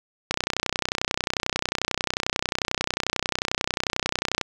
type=click train; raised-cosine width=0.2 ms; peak=-5 dBFS; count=129; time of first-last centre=0.31-4.413 s; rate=31.2 Hz; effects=none